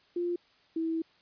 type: tone pair in turn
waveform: sine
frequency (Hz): 349.2 / 325.7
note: F4 / E4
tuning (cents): 0 / -21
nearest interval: minor second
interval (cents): 121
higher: first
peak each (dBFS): -28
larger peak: neither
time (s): 0.16-0.36 / 0.76-1.02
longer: second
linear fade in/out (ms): 5
effects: white hiss -64 dBFS RMS until 1.21 s + resampled to 11025 Hz